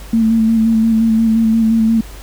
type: tone with vibrato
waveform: sine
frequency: 224.3 Hz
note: A3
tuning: 34 cents sharp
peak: -9 dBFS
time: 0.13-2.01 s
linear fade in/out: 5 ms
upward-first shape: square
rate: 5.7 Hz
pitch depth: 22 cents each way
effects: added 50 Hz sine -31 dBFS peak until 2.22 s + pink hiss -38 dBFS RMS until 2.22 s